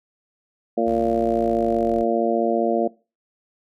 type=harmonic tone; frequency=115.1 Hz; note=A#2; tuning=22 cents flat; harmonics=2 / 3 / 4 / 5 / 6; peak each=-24 / -24 / -24 / -24 / -24 dBFS; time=0.77-2.88 s; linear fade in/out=10 ms
type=linear sweep; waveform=sawtooth; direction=down; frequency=72 to 41.2 Hz; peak=-32 dBFS; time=0.86-2.04 s; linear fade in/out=20 ms
effects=noise-tail reverb RT60 0.3 s tail -20 dB re dry